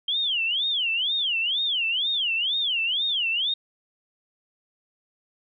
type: tone with vibrato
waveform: sine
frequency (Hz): 3136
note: G7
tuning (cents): 0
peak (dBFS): -22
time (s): 0.08-3.54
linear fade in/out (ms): 5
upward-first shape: sine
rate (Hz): 2.1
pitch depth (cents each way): 290
effects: none